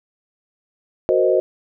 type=chord; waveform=sine; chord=C half-diminished seventh; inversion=second; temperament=equal; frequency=370 / 466.2 / 523.3 / 622.3 Hz; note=Gb4 / Bb4 / C5 / Eb5; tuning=0 / 0 / 0 / 0 cents; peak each=-18 / -21 / -18 / -19 dBFS; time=1.09-1.4 s; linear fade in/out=0 ms; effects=none